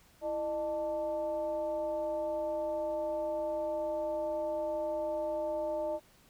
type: tone with frequency modulation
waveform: sine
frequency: 608 Hz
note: D#5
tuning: 40 cents flat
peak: -31 dBFS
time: 0.21-6 s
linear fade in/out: 50 ms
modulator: 277 Hz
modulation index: 0.64
effects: pink hiss -63 dBFS RMS until 6.29 s